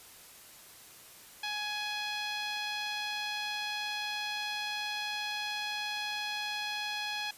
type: tone with low-pass filter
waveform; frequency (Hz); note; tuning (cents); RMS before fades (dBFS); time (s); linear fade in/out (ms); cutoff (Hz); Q
10% pulse; 837; G#5; +13; -36; 1.43-7.31; 5; 4200; 1.3
effects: white hiss -53 dBFS RMS until 7.37 s + resampled to 32000 Hz